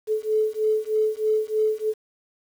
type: beating tone pair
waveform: sine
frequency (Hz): 431 / 434.2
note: A4 / A4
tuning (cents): -36 / -23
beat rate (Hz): 3.2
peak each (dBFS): -23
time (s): 0.07-1.94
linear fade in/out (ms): 50
effects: 8-bit